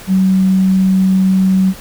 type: tone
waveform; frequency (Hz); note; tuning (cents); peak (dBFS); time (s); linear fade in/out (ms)
sine; 189.1; F#3; +38; -8; 0.07-1.74; 50
effects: pink hiss -34 dBFS RMS until 1.8 s